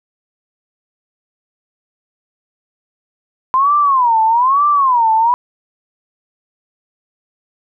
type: tone with vibrato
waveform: sine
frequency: 1019 Hz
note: C6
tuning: 46 cents flat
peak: -9 dBFS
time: 3.54-5.34 s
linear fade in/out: 0 ms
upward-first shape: sine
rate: 1.1 Hz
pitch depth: 250 cents each way
effects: none